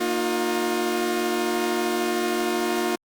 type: chord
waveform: sawtooth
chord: Bb suspended fourth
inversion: none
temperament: equal with one note detuned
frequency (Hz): 233.1 / 311.1 / 356.2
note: Bb3 / Eb4 / F4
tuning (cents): 0 / 0 / +34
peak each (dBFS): -25 / -26 / -20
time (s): 0-2.96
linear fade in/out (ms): 10
effects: Opus 48 kbps